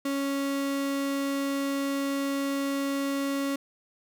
35% pulse tone, 277.2 Hz, C#4, in tune, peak -25 dBFS, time 0.05-3.56 s, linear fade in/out 5 ms, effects none

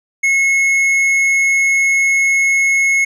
sine tone with tanh clipping, 2178 Hz, C#7, 31 cents flat, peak -12 dBFS, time 0.23-3.05 s, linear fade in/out 10 ms, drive 8 dB, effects none

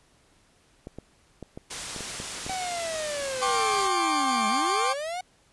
clicks, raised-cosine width 2 ms, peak -24 dBFS, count 9, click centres 0.871 / 0.986 / 1.427 / 1.575 / 1.963 / 2.007 / 2.201 / 2.465 / 2.497 s
white low-pass noise, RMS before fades -37 dBFS, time 1.7-3.88 s, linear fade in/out 10 ms, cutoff 9400 Hz, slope 24 dB/octave
45% pulse linear two-way sweep, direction down then up, 766 to 207.7 to 748 Hz, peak -30 dBFS, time 2.49-5.21 s, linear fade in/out 5 ms, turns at 4.48 s
40% pulse chord, G suspended fourth, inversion none, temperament equal with one note detuned, 784 / 1071.6 / 1174.7 Hz, G5 / C6 / D6, 0 / +41 / 0 cents, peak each -27 dBFS, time 3.41-4.94 s, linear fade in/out 20 ms
effects pink hiss -62 dBFS RMS until 5.52 s + resampled to 24000 Hz

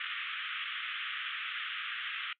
white band-pass noise, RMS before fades -38 dBFS, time 0-2.33 s, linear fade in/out 2 ms, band 1200 to 3400 Hz, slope 96 dB/octave, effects noise-tail reverb RT60 0.1 s tail -22 dB re dry + MP3 64 kbps

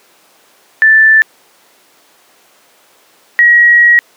sine tone pair in turn, 1763 / 1903.8 Hz, A6 / A#6, +3 / +36 cents, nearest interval minor second, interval 133 cents, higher second, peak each -3 dBFS, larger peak neither, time 0.82-1.22 / 3.39-3.99 s, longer second, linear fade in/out 0 ms, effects pink hiss -47 dBFS RMS until 4.16 s + high-pass 400 Hz 12 dB/octave

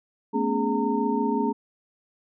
sine tone cluster, 218.6 / 244.6 / 279.9 / 416.4 / 916 Hz, A3 / B3 / C#4 / G#4 / A#5, -11 / -16 / +17 / +5 / -31 cents, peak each -28 dBFS, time 0.33-1.53 s, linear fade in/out 20 ms, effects none

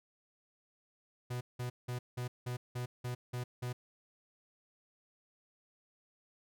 45% pulse tone bursts, 123.47 Hz, B2, in tune, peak -36 dBFS, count 9, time 1.3-3.73 s, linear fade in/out 10 ms, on 110 ms, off 180 ms, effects none

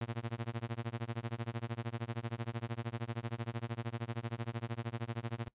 sawtooth tone with tremolo, 116.54 Hz, A#2, in tune, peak -30 dBFS, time 0.01-5.48 s, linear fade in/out 0 ms, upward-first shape sine, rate 13 Hz, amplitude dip 100%, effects noise-tail reverb RT60 0.1 s tail -21 dB re dry + resampled to 8000 Hz

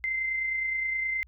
sine tone with amplitude modulation, 2078 Hz, C7, 12 cents flat, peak -25 dBFS, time 0.04-1.23 s, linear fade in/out 0 ms, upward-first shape sine, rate 29.6 Hz, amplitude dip 35%, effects added 60 Hz sine -53 dBFS peak until 1.27 s

